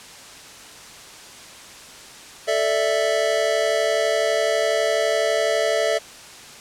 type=chord; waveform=square; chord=A suspended fourth; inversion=none; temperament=equal; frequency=440 / 587.3 / 659.3 Hz; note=A4 / D5 / E5; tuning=0 / 0 / 0 cents; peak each=-25 / -24 / -22 dBFS; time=2.47-5.99 s; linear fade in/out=20 ms; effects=white hiss -41 dBFS RMS until 6.6 s + low-pass 8000 Hz 12 dB/octave